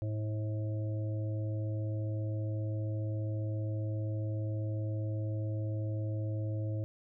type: harmonic tone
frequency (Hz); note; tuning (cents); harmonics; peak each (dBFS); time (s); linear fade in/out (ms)
107.4; A2; -41; 1 / 3 / 5 / 6; -32 / -43 / -45 / -51; 0.02-6.84; 0
effects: none